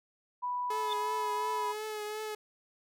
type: tone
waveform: sine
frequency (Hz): 986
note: B5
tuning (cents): -3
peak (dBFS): -31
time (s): 0.42-1.73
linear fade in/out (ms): 20
type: tone with vibrato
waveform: sawtooth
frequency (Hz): 426.5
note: G#4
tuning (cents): +46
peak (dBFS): -32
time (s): 0.7-2.35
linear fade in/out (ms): 5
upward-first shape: triangle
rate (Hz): 2.8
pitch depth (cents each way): 33
type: tone with exponential growth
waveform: sine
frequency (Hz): 3549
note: A7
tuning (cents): +14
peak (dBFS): -30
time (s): 0.84-0.93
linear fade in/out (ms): 1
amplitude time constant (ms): 18
effects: none